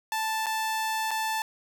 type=tone with dropouts; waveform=sawtooth; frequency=880 Hz; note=A5; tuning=in tune; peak=-23 dBFS; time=0.12-1.42 s; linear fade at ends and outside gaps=1 ms; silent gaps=0.46-0.466 / 1.108-1.113 s; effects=none